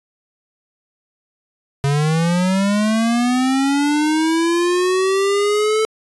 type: linear sweep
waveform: square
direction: up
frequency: 137.7 to 440 Hz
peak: -15 dBFS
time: 1.84-5.85 s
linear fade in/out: 0 ms
effects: resampled to 24000 Hz